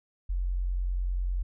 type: tone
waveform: sine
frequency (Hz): 45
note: F#1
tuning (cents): -47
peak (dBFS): -26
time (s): 0.29-1.43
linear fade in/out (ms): 10
effects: none